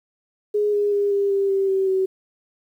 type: tone with pitch steps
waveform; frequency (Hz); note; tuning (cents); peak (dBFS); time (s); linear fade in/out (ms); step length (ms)
sine; 416.4 / 410.9 / 405.5 / 400.1 / 394.8 / 389.6 / 384.5 / 379.4; G#4 / G#4 / G#4 / G4 / G4 / G4 / G4 / F#4; +5 / -18 / -41 / +35 / +12 / -11 / -33 / +43; -17; 0.54-2.06; 10; 190
effects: 9-bit